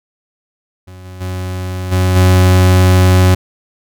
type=tone with level steps; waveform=40% pulse; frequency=92.1 Hz; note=F#2; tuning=7 cents flat; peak=-31 / -28 / -18 / -9 / -5 dBFS; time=0.87-3.35 s; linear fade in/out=10 ms; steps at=1.04 / 1.2 / 1.91 / 2.15 s; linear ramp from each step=20 ms; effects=none